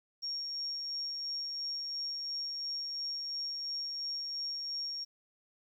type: tone with tremolo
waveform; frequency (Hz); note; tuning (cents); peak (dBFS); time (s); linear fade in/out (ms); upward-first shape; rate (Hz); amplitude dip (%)
sine; 5550; F8; -12; -34; 0.22-5.05; 20; sine; 2.9; 25
effects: 11-bit